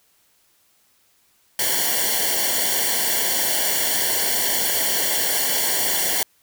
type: noise with comb filter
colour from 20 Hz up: white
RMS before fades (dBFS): -21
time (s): 1.59-6.23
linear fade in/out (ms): 2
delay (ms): 0.79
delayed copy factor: -1
effects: white hiss -61 dBFS RMS until 6.42 s

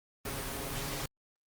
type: noise with comb filter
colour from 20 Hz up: pink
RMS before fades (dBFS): -37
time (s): 0.25-1.06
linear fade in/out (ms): 5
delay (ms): 7.3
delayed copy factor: +0.65
effects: Opus 32 kbps

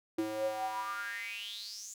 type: tone with high-pass filter sweep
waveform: square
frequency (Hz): 108.1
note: A2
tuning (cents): -30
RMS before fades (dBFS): -38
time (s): 0.18-1.94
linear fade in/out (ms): 5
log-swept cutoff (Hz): 340 to 7200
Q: 9
effects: none

